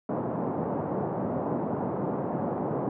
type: band-pass noise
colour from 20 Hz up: pink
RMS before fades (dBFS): -30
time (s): 0.09-2.89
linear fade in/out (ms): 2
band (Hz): 140 to 910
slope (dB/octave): 24
effects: none